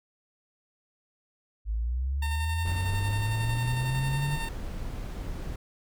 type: linear sweep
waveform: sine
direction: up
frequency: 51.4 to 146.83 Hz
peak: -26 dBFS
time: 1.65-4.39 s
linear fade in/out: 50 ms
type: tone with tremolo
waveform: 15% pulse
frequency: 908 Hz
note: A#5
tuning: 46 cents flat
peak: -27 dBFS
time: 2.22-4.49 s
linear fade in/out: 5 ms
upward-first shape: square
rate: 11 Hz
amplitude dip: 30%
type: noise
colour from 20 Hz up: brown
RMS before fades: -35 dBFS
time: 2.65-5.56 s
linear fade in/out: 5 ms
effects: none